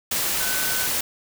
sine tone in noise, 1509 Hz, F#6, 34 cents sharp, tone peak -30 dBFS, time 0.4-0.87 s, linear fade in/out 5 ms, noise white, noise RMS -24 dBFS, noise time 0.11-1.01 s, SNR -9 dB, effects none

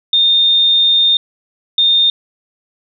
sine tone bursts at uneven times, 3644 Hz, A#7, 40 cents flat, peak -8 dBFS, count 2, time 0.13-1.17 / 1.78-2.1 s, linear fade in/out 2 ms, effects none

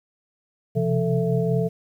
sine tone cluster, 129.6 / 134.6 / 171.2 / 442.8 / 665 Hz, C3 / C3 / F3 / A4 / E5, -16 / +49 / -34 / +11 / +15 cents, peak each -25 / -30 / -23 / -24 / -31 dBFS, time 0.75-1.69 s, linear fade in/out 20 ms, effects 9-bit

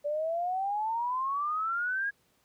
sine exponential sweep, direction up, 576 to 1661.2 Hz, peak -28 dBFS, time 0.04-2.11 s, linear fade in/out 20 ms, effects pink hiss -69 dBFS RMS until 2.44 s + high-pass 80 Hz 12 dB/octave

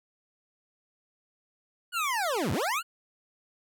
25% pulse linear two-way sweep, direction down then up, 1480 to 75.7 to 1480 Hz, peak -23 dBFS, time 1.92-2.83 s, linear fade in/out 50 ms, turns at 2.52 s, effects none

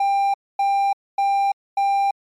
triangle tone bursts, 794 Hz, G5, 22 cents sharp, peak -14 dBFS, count 4, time 0-2.11 s, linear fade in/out 5 ms, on 340 ms, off 250 ms, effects MP3 64 kbps

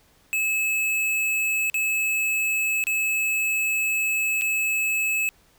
square tone with dropouts, 2594 Hz, E7, 28 cents flat, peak -22 dBFS, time 0.33-5.29 s, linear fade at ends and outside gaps 0 ms, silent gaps 1.699-1.743 / 2.839-2.869 / 4.412-4.419 s, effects pink hiss -59 dBFS RMS until 5.58 s

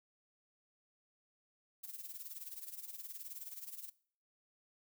violet noise with tremolo, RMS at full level -45 dBFS, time 1.83-3.9 s, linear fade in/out 10 ms, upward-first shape sine, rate 19 Hz, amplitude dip 75%, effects noise-tail reverb RT60 0.5 s tail -20 dB re dry

